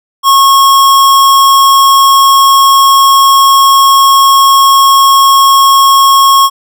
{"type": "tone", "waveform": "square", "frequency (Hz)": 1092, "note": "C#6", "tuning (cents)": -26, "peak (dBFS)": -3, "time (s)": [0.23, 6.5], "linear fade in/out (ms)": 50, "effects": []}